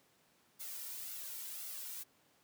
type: noise with flanger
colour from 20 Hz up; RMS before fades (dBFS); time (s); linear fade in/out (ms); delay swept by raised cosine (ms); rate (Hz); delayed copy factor
blue; -45; 0.59-2.04; 20; 1.4 to 2.18; 1.9; +0.55
effects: pink hiss -70 dBFS RMS until 2.43 s + high-pass 150 Hz 12 dB/octave